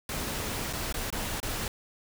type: noise with dropouts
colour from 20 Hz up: pink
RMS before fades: -33 dBFS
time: 0.09-1.68 s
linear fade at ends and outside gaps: 2 ms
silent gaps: 0.729-0.733 / 0.926-0.941 / 1.103-1.126 / 1.402-1.429 s
effects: none